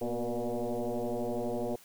sine tone with frequency modulation, 114 Hz, A#2, 38 cents flat, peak -30 dBFS, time 0.01-1.76 s, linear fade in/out 5 ms, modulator 120 Hz, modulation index 5, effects white hiss -57 dBFS RMS until 1.84 s

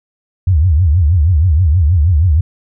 sine tone with vibrato, 82.41 Hz, E2, in tune, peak -7 dBFS, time 0.47-2.41 s, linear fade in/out 5 ms, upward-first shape triangle, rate 6.3 Hz, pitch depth 300 cents each way, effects none

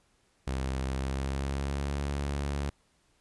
sawtooth tone with pitch glide, 66 to 70.74 Hz, C2 to C#2, +16 to +36 cents, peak -26 dBFS, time 0.47-2.7 s, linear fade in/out 5 ms, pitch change +120 cents, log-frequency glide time 0.86-1.98 s, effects pink hiss -69 dBFS RMS until 3.2 s + resampled to 24000 Hz

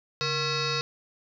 sine tone with frequency modulation, 1974 Hz, B6, 1 cent flat, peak -25 dBFS, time 0.21-0.81 s, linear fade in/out 0 ms, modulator 611 Hz, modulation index 5, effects none

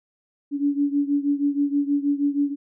sine beating tone pair, 283.7 / 290 Hz, C#4 / D4, +40 / -22 cents, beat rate 6.3 Hz, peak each -21 / -24 dBFS, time 0.51-2.56 s, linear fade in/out 50 ms, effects none

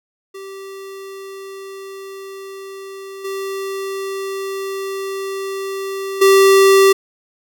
square tone with level steps, 389.2 Hz, G4, 12 cents flat, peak -31 / -23 / -8 dBFS, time 0.34-6.93 s, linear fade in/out 10 ms, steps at 3.24 / 6.21 s, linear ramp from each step 10 ms, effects none

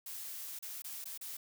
blue noise with dropouts, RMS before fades -44 dBFS, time 0.06-1.37 s, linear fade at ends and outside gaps 5 ms, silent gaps 0.59-0.625 / 0.821-0.843 / 1.043-1.055 / 1.177-1.211 s, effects none

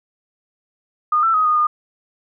sine tone with pitch steps, 1224 / 1334 / 1258 / 1231 / 1218 Hz, D#6 / E6 / D#6 / D#6 / D#6, -29 / +20 / +19 / -19 / -37 cents, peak -13 dBFS, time 1.12-1.67 s, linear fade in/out 5 ms, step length 110 ms, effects none

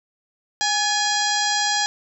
harmonic tone with a mistuned harmonic, 822 Hz, G#5, 18 cents flat, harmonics 1 / 2 / 3 / 4 / 5 / 6 / 7 / 8 / 9, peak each -24 / -25 / -36 / -28 / -28 / -27 / -28 / -32 / -31 dBFS, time 0.61-1.86 s, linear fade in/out 0 ms, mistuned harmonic 2, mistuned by +67 cents, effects none

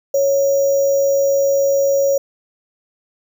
sine tone with sample-and-hold, 553 Hz, C#5, 4 cents flat, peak -12 dBFS, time 0.14-2.18 s, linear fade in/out 5 ms, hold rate 6300 Hz, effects none

